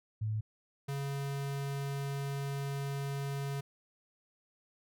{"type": "tone pair in turn", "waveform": ["sine", "square"], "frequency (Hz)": [108.2, 139.41], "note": ["A2", "C#3"], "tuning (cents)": [-29, 10], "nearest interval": "major third", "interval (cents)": 439, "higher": "second", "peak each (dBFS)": [-31, -35], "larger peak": "first", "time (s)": [[0.21, 0.41], [0.88, 3.61]], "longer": "second", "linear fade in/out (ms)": 10, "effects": []}